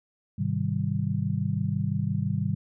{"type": "chord", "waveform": "sine", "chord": "Ab major seventh", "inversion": "none", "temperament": "just", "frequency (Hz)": [103.83, 129.78, 155.74, 194.67], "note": ["Ab2", "C3", "Eb3", "G3"], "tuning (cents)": [0, -14, 2, -12], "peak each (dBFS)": -30, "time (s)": [0.38, 2.55], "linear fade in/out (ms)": 10, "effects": []}